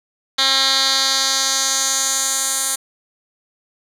10% pulse tone with band-pass filter sweep, 268.4 Hz, C4, 44 cents sharp, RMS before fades -18 dBFS, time 0.38-2.76 s, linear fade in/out 10 ms, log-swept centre 3800 to 8900 Hz, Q 2.3, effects none

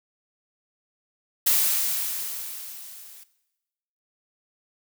blue noise with level ramp, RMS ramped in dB -19 to -47 dBFS, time 1.46-3.24 s, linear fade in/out 10 ms, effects noise-tail reverb RT60 1.0 s tail -17 dB re dry

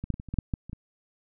clicks, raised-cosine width 5 ms, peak -21 / -14 / -23 / -25 / -29 / -19 / -11 / -15 / -28 / -24 dBFS, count 10, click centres 0.04 / 0.103 / 0.141 / 0.199 / 0.287 / 0.34 / 0.387 / 0.538 / 0.696 / 0.731 s, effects none

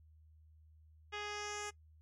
10% pulse tone with low-pass filter sweep, 415.3 Hz, G#4, in tune, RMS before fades -43 dBFS, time 1.12-1.71 s, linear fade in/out 20 ms, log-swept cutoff 3700 to 8300 Hz, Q 2.4, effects noise-tail reverb RT60 0.1 s tail -21 dB re dry + added 78 Hz sine -60 dBFS peak until 2.01 s

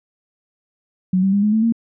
sine tone with pitch steps, 185 / 193.19 / 201.7 / 210.7 / 220 / 229.7 Hz, F#3 / G3 / G3 / G#3 / A3 / A#3, 0 / -25 / +50 / +25 / 0 / -25 cents, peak -13 dBFS, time 1.13-1.724 s, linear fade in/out 5 ms, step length 99 ms, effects none

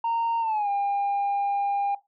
sine tone with pitch glide, 923 to 803.5 Hz, A#5 to G5, -17 to +43 cents, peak -21 dBFS, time 0.04-1.95 s, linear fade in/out 5 ms, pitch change -240 cents, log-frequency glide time 0.4-0.69 s, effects noise-tail reverb RT60 0.2 s tail -17 dB re dry + tanh soft clip ceiling -21 dBFS

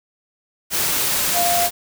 sine tone in noise, 698.5 Hz, F5, in tune, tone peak -18 dBFS, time 1.33-1.7 s, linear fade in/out 50 ms, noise white, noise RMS -20 dBFS, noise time 0.7-1.71 s, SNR -1 dB, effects none

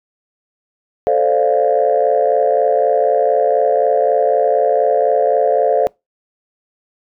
sine chord, D minor seventh, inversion second, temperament equal, 440 / 523.3 / 587.3 / 698.5 Hz, A4 / C5 / D5 / F5, 0 / 0 / 0 / 0 cents, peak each -16 dBFS, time 1.07-5.87 s, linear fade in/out 0 ms, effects noise-tail reverb RT60 0.2 s tail -25 dB re dry + tanh soft clip ceiling -3 dBFS

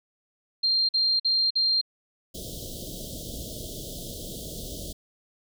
sine tone bursts, 4186 Hz, C8, in tune, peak -20 dBFS, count 4, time 0.63-1.814 s, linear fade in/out 10 ms, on 260 ms, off 48 ms
pink band-stop noise, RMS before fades -37 dBFS, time 2.34-4.93 s, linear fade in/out 10 ms, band 670 to 3100 Hz, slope 96 dB/octave
effects none

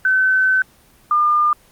sine tone pair in turn, 1525 / 1205.2 Hz, G6 / D6, -48 / +44 cents, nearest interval major third, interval 408 cents, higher first, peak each -12 dBFS, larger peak neither, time 0.05-0.62 / 1.11-1.53 s, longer first, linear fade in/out 2 ms, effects pink hiss -51 dBFS RMS until 1.71 s + Opus 24 kbps

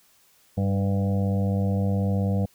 harmonic tone with a mistuned harmonic, 98.9 Hz, G2, 16 cents sharp, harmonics 1 / 2 / 3 / 5 / 6 / 7 / 8, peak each -23 / -25 / -39 / -33 / -38 / -38 / -45 dBFS, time 0.57-2.46 s, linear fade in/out 10 ms, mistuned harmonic 2, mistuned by -27 cents, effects white hiss -60 dBFS RMS until 2.54 s

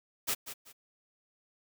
white noise with echo, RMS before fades -31 dBFS, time 0.27-0.35 s, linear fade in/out 20 ms, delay 190 ms, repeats 2, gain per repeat -11 dB, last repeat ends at 0.73 s, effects none

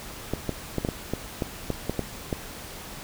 clicks, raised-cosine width 2 ms, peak -12 dBFS, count 11, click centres 0.336 / 0.493 / 0.783 / 0.849 / 0.888 / 1.136 / 1.422 / 1.703 / 1.896 / 1.993 / 2.328 s, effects pink hiss -40 dBFS RMS until 3.03 s

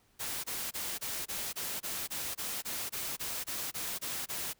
white noise bursts, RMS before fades -37 dBFS, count 16, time 0.19-4.535 s, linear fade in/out 20 ms, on 250 ms, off 23 ms, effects pink hiss -69 dBFS RMS until 4.59 s

